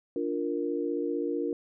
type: chord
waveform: sine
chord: Bb major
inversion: first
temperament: equal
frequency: 293.7 / 349.2 / 466.2 Hz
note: D4 / F4 / Bb4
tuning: 0 / 0 / 0 cents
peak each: -32 dBFS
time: 0.16-1.53 s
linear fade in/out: 2 ms
effects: none